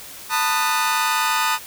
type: chord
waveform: sawtooth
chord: B dominant seventh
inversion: third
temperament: just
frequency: 889 / 987.8 / 1234.7 / 1481.6 Hz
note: A5 / B5 / D#6 / F#6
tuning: +18 / 0 / -14 / +2 cents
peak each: -19 / -22 / -18 / -23 dBFS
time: 0.29-1.59 s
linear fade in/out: 50 ms
effects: white hiss -38 dBFS RMS until 1.66 s